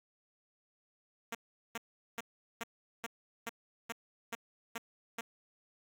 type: tone bursts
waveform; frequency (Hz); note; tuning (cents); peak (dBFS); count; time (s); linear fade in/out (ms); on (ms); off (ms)
5% pulse; 230.4; A#3; -20; -26; 10; 1.32-5.21; 5; 29; 400
effects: none